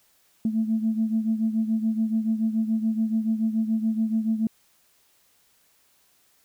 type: beating tone pair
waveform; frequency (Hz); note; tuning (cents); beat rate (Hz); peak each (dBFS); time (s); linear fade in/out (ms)
sine; 220 / 227; A3 / A#3; 0 / -46; 7; -22 / -27; 0.45-4.47; 2
effects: tanh soft clip ceiling -14 dBFS + white hiss -63 dBFS RMS until 6.44 s